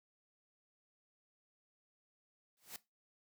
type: noise with exponential growth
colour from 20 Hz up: white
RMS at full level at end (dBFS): -43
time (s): 2.57-2.76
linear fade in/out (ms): 1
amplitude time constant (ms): 41
effects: noise-tail reverb RT60 0.2 s tail -17 dB re dry + high-pass 100 Hz 12 dB/octave